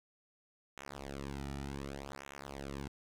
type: tone with flanger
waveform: sawtooth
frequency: 69.3 Hz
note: C#2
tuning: in tune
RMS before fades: -44 dBFS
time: 0.77-2.88 s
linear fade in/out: 5 ms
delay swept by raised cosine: 0.21 to 1.91 ms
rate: 0.66 Hz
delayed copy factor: -0.95
effects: low-pass 10000 Hz 12 dB/octave + 10-bit